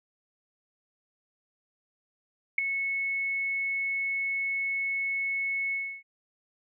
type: tone with ADSR envelope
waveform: sine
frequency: 2200 Hz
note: C#7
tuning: 14 cents flat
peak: -16 dBFS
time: 2.58-6.03 s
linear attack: 5 ms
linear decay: 4 ms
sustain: -11 dB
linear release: 300 ms
effects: none